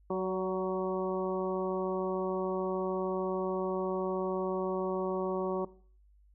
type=harmonic tone with a mistuned harmonic; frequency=186.7 Hz; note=F#3; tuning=16 cents sharp; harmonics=1 / 2 / 3 / 4 / 5 / 6; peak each=-36 / -32 / -37 / -42 / -41 / -41 dBFS; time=0.1-5.65 s; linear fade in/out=5 ms; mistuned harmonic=3; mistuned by=+21 cents; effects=noise-tail reverb RT60 0.5 s tail -20 dB re dry + added 50 Hz sine -59 dBFS peak until 6.34 s